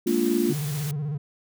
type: chord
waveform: sine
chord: Bb dominant seventh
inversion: third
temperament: just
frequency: 209.8 / 233.1 / 291.4 / 349.6 Hz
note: Ab3 / Bb3 / D4 / F4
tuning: +18 / 0 / -13 / +2 cents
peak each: -29 / -25 / -27 / -23 dBFS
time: 0.06-0.53 s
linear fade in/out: 10 ms
type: noise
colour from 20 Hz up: white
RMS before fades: -37 dBFS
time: 0.07-0.91 s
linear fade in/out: 0 ms
type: tone with vibrato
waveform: triangle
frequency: 146.83 Hz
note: D3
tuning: in tune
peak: -24 dBFS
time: 0.49-1.18 s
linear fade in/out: 10 ms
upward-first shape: square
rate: 16 Hz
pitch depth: 74 cents each way
effects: none